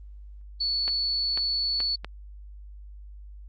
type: tone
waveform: sine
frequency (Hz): 4435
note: C#8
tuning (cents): 0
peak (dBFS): -24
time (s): 0.6-1.96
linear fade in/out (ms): 10
type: clicks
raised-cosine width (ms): 0.3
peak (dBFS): -18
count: 4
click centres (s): 0.879 / 1.375 / 1.803 / 2.046
effects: added 50 Hz sine -41 dBFS peak until 3.48 s + Opus 24 kbps